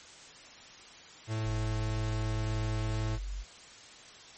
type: tone with pitch glide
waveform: 45% pulse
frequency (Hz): 110 to 109.18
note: A2 to A2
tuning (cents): 0 to -13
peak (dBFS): -31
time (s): 1.27-3.19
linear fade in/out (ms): 50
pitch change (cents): -13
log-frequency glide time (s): 1.37-1.53
type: tone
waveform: sine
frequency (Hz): 47.34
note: F#1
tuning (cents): +40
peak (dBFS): -34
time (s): 1.43-3.45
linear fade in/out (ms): 50
effects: white hiss -51 dBFS RMS until 4.37 s + MP3 32 kbps